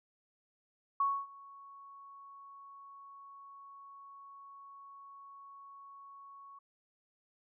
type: tone with ADSR envelope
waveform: sine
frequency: 1110 Hz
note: C#6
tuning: 2 cents sharp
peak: -26 dBFS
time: 1-6.59 s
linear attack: 4 ms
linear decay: 260 ms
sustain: -24 dB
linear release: 7 ms
effects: none